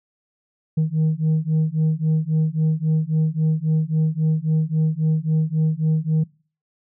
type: beating tone pair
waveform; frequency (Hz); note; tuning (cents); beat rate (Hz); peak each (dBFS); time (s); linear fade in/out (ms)
sine; 155.56 / 159.26; D#3 / D#3; 0 / +41; 3.7; -18; 0.77-6.24; 10
effects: noise-tail reverb RT60 0.4 s tail -24 dB re dry + tanh soft clip ceiling -14 dBFS